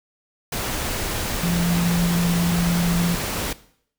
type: tone in noise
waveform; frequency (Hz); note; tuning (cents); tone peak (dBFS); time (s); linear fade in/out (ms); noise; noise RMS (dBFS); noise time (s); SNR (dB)
sine; 172.4; F3; -22; -19; 1.43-3.15; 5; pink; -26; 0.52-3.53; +4
effects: noise-tail reverb RT60 0.6 s tail -17 dB re dry

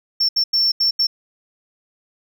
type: tone bursts at uneven times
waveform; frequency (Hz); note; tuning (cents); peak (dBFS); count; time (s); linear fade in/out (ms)
sine; 5420; E8; +47; -12; 5; 0.2-0.29 / 0.36-0.44 / 0.53-0.72 / 0.8-0.91 / 0.99-1.07; 10
effects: tanh soft clip ceiling -12 dBFS + 9-bit

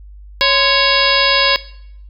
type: harmonic tone with a mistuned harmonic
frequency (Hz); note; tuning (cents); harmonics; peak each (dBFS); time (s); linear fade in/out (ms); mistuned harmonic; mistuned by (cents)
554.4; C#5; 0; 1 / 2 / 3 / 4 / 5 / 6 / 7 / 8 / 9; -19 / -19 / -19 / -19 / -19 / -19 / -19 / -19 / -19; 0.41-1.56; 0; 2; -120
effects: noise-tail reverb RT60 0.7 s tail -18 dB re dry + added 50 Hz sine -34 dBFS peak until 2.09 s

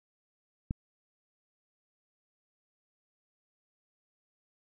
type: click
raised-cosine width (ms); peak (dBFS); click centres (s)
5; -19; 0.709
effects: none

